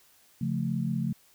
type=chord; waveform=sine; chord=Db augmented; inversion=none; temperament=equal; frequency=138.59 / 174.61 / 220 Hz; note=Db3 / F3 / A3; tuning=0 / 0 / 0 cents; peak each=-31 dBFS; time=0.41-1.13 s; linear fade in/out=5 ms; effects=white hiss -61 dBFS RMS until 1.34 s